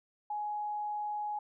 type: tone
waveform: sine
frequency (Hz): 837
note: G#5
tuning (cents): +13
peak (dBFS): -33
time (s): 0.3-1.39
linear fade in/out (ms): 5
effects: none